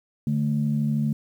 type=tone pair together; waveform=sine; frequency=146.68 / 219.6 Hz; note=D3 / A3; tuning=-2 / -3 cents; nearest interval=perfect fifth; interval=699 cents; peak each=-23 dBFS; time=0.27-1.13 s; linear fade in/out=2 ms; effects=tanh soft clip ceiling -13 dBFS + 9-bit